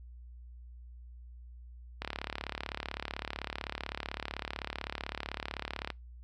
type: click train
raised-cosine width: 0.3 ms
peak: -19 dBFS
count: 140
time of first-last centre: 2.02-5.903 s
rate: 35.8 Hz
effects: noise-tail reverb RT60 0.2 s tail -26 dB re dry + added 60 Hz sine -47 dBFS peak until 6.23 s